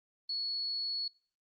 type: tone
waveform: sine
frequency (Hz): 4383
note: C#8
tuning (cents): -20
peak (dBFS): -33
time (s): 0.29-1.08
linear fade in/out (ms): 5
effects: noise-tail reverb RT60 0.4 s tail -24 dB re dry + Opus 24 kbps